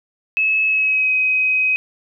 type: tone with pitch glide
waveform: sine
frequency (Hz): 2588 to 2525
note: E7 to D#7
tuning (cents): -32 to +25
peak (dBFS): -14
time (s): 0.37-1.76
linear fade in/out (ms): 0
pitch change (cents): -43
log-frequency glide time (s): 0.65-1.12
effects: none